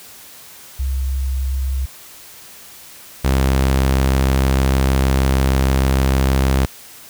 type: tone pair in turn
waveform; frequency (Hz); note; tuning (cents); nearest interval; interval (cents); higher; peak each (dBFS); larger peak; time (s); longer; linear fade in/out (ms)
sine / sawtooth; 66.2 / 66.46; C2 / C2; +21 / +28; unison; 7; second; -17 / -9; second; 0.79-1.86 / 3.24-6.66; second; 10
effects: white hiss -40 dBFS RMS until 7.09 s